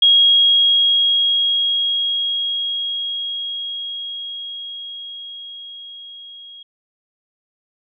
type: tone with level ramp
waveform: sine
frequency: 3285 Hz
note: G#7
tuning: 20 cents flat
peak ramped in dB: -8 to -36 dBFS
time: 0.02-6.63 s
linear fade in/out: 5 ms
effects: none